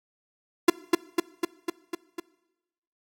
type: tone with echo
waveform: 45% pulse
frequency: 343.1 Hz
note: F4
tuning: 31 cents flat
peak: -12 dBFS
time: 0.68-0.7 s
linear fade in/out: 5 ms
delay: 250 ms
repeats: 6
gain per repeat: -3 dB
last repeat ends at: 2.2 s
effects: noise-tail reverb RT60 1.0 s tail -21 dB re dry + AAC 48 kbps